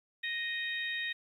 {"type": "harmonic tone", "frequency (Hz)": 622.3, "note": "D#5", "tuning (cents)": 0, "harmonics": [3, 4, 5, 6], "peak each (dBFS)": [-35, -41, -47, -39], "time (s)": [0.23, 1.13], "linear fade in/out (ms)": 10, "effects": ["11-bit"]}